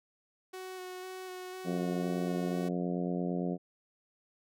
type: tone with vibrato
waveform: sawtooth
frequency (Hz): 370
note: F#4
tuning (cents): 0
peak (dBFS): -37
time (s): 0.53-2.69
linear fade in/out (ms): 10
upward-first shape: square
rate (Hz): 2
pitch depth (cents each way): 13
type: harmonic tone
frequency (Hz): 88.8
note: F2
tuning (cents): +29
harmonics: 2 / 3 / 4 / 5 / 6 / 7 / 8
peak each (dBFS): -33 / -37 / -39 / -41 / -43 / -44 / -45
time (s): 1.64-3.58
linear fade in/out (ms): 50
effects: none